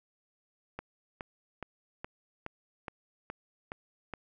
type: click train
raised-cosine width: 0.5 ms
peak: -23 dBFS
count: 9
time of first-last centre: 0.79-4.137 s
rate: 2.39 Hz
effects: none